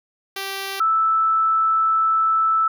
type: tone pair in turn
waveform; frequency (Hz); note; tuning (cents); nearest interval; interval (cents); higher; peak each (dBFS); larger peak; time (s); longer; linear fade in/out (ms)
5% pulse / sine; 390.2 / 1316.1; G4 / E6; -8 / -3; octave + major sixth; 2105; second; -15; neither; 0.36-0.8 / 0.8-2.68; second; 5
effects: none